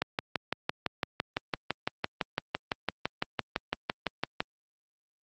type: click train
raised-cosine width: 0.3 ms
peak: -11 dBFS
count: 27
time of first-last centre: 0.02-4.404 s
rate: 5.93 Hz
effects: high-pass 100 Hz 12 dB/octave + Opus 48 kbps